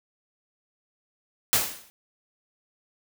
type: noise with exponential decay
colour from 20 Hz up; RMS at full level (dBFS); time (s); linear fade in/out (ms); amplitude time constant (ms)
white; -18; 1.53-1.9; 0; 79
effects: none